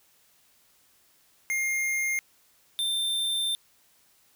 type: tone pair in turn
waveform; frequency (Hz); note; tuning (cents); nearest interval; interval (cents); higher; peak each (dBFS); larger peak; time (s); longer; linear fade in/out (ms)
square; 2123 / 3582; C7 / A7; +25 / +30; major sixth; 905; second; -26; neither; 1.5-2.19 / 2.79-3.55; second; 0
effects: white hiss -63 dBFS RMS until 4.35 s